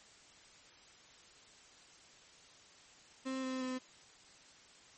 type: tone with pitch steps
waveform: 35% pulse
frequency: 263 / 259.7 / 256.4 Hz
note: C4 / C4 / C4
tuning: +9 / -13 / -35 cents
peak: -35 dBFS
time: 3.25-3.79 s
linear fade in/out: 20 ms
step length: 180 ms
effects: white hiss -60 dBFS RMS until 4.97 s + MP3 32 kbps